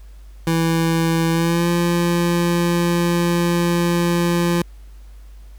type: tone with pitch glide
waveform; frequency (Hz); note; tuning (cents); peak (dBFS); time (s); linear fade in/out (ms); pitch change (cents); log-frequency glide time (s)
25% pulse; 164.81 to 172.5; E3 to F3; 0 to -21; -12; 0.47-4.62; 2; +79; 1.31-1.69
effects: added 50 Hz sine -37 dBFS peak until 5.58 s + pink hiss -56 dBFS RMS until 5.58 s